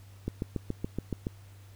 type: click train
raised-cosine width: 3 ms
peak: -18 dBFS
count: 8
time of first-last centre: 0.28-1.269 s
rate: 7.08 Hz
effects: added 98 Hz sine -49 dBFS peak until 1.75 s + pink hiss -60 dBFS RMS until 1.75 s